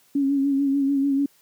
sine tone with vibrato, 277.2 Hz, C#4, in tune, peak -18 dBFS, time 0.15-1.26 s, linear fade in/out 5 ms, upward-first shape sine, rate 6.8 Hz, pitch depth 39 cents each way, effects white hiss -59 dBFS RMS until 1.41 s + high-pass 100 Hz 12 dB/octave

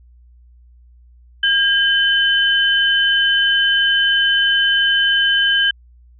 sine tone pair together, 1615 / 3046 Hz, G#6 / F#7, -49 / +50 cents, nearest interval major seventh, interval 1099 cents, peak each -15 dBFS, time 1.43-5.71 s, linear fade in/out 5 ms, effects added 60 Hz sine -44 dBFS peak until 6.19 s

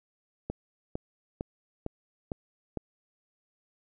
click train, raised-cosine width 2 ms, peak -19 dBFS, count 6, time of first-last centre 0.5-2.773 s, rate 2.2 Hz, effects none

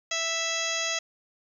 harmonic tone with a mistuned harmonic, 659.3 Hz, E5, in tune, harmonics 1 / 2 / 3 / 4 / 5 / 6 / 7 / 8 / 9 / 10, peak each -36 / -38 / -34 / -34 / -34 / -38 / -39 / -39 / -39 / -33 dBFS, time 0.11-0.99 s, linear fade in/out 5 ms, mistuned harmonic 7, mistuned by +83 cents, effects 10-bit

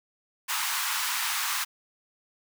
pink high-pass noise, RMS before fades -29 dBFS, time 0.48-1.65 s, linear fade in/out 20 ms, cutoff 900 Hz, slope 48 dB/octave, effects none

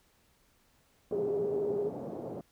white band-pass noise, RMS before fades -40 dBFS, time 1.11-2.41 s, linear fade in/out 2 ms, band 120 to 590 Hz, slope 24 dB/octave
sine tone with vibrato, 408.4 Hz, G#4, 29 cents flat, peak -29 dBFS, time 1.12-1.89 s, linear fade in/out 5 ms, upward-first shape sine, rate 15 Hz, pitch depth 52 cents each way
effects pink hiss -68 dBFS RMS until 2.51 s

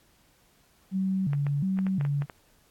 sine tone with vibrato, 164.81 Hz, E3, in tune, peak -24 dBFS, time 0.91-2.26 s, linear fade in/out 50 ms, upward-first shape square, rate 1.4 Hz, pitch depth 250 cents each way
clicks, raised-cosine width 0.5 ms, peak -24 dBFS, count 8, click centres 1.333 / 1.467 / 1.789 / 1.867 / 2.011 / 2.051 / 2.221 / 2.298 s
effects pink hiss -63 dBFS RMS until 2.7 s + AAC 64 kbps

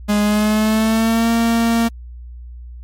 45% pulse tone with pitch glide, 207.7 to 230.5 Hz, G#3 to A#3, 0 to -19 cents, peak -13 dBFS, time 0.08-1.89 s, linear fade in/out 20 ms, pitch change +181 cents, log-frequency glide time 0.22-1.3 s, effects added 60 Hz sine -31 dBFS peak until 2.83 s + MP3 64 kbps

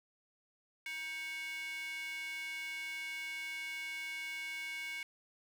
square tone with high-pass filter, 316.7 Hz, D#4, 31 cents sharp, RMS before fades -42 dBFS, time 0.86-5.03 s, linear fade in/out 2 ms, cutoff 2100 Hz, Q 5.8, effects none

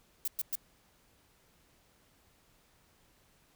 violet noise bursts, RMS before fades -33 dBFS, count 3, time 0.25-0.554 s, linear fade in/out 2 ms, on 28 ms, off 110 ms, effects pink hiss -67 dBFS RMS until 3.55 s

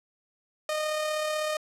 sawtooth tone with amplitude modulation, 614 Hz, D#5, 23 cents flat, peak -22 dBFS, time 0.69-1.57 s, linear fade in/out 2 ms, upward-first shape sine, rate 36 Hz, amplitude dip 30%, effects low-pass 11000 Hz 12 dB/octave

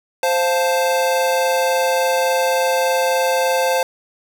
square chord, F major, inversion second, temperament equal, 523.3 / 698.5 / 880 Hz, C5 / F5 / A5, 0 / 0 / 0 cents, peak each -18 / -23 / -22 dBFS, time 0.23-3.83 s, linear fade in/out 2 ms, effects none

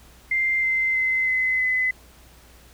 sine tone with pitch steps, 2093 / 2075 / 2057 / 2039 / 2022 Hz, C7 / C7 / C7 / C7 / B6, 0 / -15 / -30 / -45 / +40 cents, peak -19 dBFS, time 0.31-1.91 s, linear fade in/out 5 ms, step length 320 ms, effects added 60 Hz sine -51 dBFS peak until 2.73 s + pink hiss -52 dBFS RMS until 2.73 s

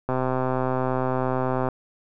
click train, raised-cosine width 1 ms, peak -11 dBFS, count 207, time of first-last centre 0.09-1.687 s, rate 129 Hz, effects none

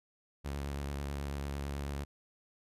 sawtooth tone with vibrato, 70.5 Hz, C#2, 30 cents sharp, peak -32 dBFS, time 0.44-2.05 s, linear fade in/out 20 ms, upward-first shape sine, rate 9.1 Hz, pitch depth 30 cents each way, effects resampled to 32000 Hz

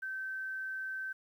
sine tone with quantisation, 1545 Hz, G6, 26 cents flat, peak -36 dBFS, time 0.02-1.13 s, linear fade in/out 10 ms, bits 11, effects none

